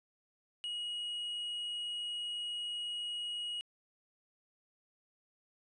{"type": "tone", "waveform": "triangle", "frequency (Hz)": 2897, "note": "F#7", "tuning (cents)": -37, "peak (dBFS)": -35, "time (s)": [0.64, 3.61], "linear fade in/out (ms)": 0, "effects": ["resampled to 24000 Hz"]}